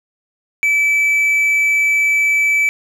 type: tone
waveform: triangle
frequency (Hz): 2308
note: D7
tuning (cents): -31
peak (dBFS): -10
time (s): 0.63-2.69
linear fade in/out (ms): 0
effects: none